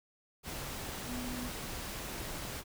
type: tone in noise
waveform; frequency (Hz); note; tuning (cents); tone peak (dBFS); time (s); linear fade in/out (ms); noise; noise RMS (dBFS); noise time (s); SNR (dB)
sine; 246.9; B3; 0; -39; 1.05-1.51; 50; pink; -41; 0.43-2.64; -1
effects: none